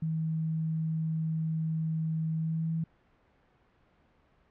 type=tone with pitch glide; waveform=sine; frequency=159.9 to 162.79 Hz; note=D#3 to E3; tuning=+48 to -21 cents; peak=-28 dBFS; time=0.02-2.84 s; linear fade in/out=5 ms; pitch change=+31 cents; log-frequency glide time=2.34-2.73 s; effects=pink hiss -66 dBFS RMS until 4.5 s + low-pass 2000 Hz 12 dB/octave